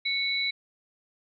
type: tone pair together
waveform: sine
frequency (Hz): 2217 / 3950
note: C#7 / B7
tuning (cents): 0 / 0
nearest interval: minor seventh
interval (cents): 1000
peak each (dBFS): -28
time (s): 0.05-0.51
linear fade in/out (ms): 10
effects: none